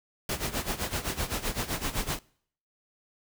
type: noise with tremolo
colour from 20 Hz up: pink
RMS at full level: -29 dBFS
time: 0.29-2.19 s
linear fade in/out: 2 ms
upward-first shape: sine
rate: 7.8 Hz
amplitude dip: 80%
effects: noise-tail reverb RT60 0.6 s tail -24 dB re dry